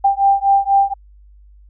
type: beating tone pair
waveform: sine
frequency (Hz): 789 / 793.1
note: G5 / G5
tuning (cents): +11 / +20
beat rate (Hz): 4.1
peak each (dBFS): -14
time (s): 0.04-0.94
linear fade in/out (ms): 10
effects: added 50 Hz sine -42 dBFS peak until 1.69 s